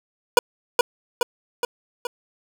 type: tone with echo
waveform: 25% pulse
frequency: 484.6 Hz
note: B4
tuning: 33 cents flat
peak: -5 dBFS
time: 0.37-0.39 s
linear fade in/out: 2 ms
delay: 420 ms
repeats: 4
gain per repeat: -4 dB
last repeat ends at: 2.07 s
effects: none